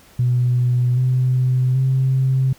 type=tone with pitch steps; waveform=sine; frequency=123.47 / 127.6 / 131.87 Hz; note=B2 / C3 / C3; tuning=0 / -43 / +14 cents; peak=-13 dBFS; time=0.19-2.53 s; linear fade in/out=5 ms; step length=780 ms; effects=tanh soft clip ceiling -9 dBFS + pink hiss -49 dBFS RMS until 2.58 s